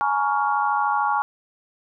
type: chord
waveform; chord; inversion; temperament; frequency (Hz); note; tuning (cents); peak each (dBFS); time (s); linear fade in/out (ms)
sine; Bb minor seventh; third; just; 839.1 / 932.3 / 1118.8 / 1398.5; Ab5 / Bb5 / Db6 / F6; +18 / 0 / +16 / +2; -22 / -27 / -24 / -27; 0.01-1.22; 0
effects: none